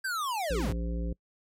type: linear sweep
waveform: square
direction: down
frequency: 1605 to 46.96 Hz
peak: -30 dBFS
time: 0.04-0.73 s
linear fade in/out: 10 ms
type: harmonic tone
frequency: 57.6 Hz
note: A#1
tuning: 20 cents flat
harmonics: 1 / 3 / 5 / 7 / 9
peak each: -30 / -36 / -41 / -46 / -44 dBFS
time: 0.5-1.13 s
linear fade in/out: 5 ms
effects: noise-tail reverb RT60 0.1 s tail -25 dB re dry + MP3 64 kbps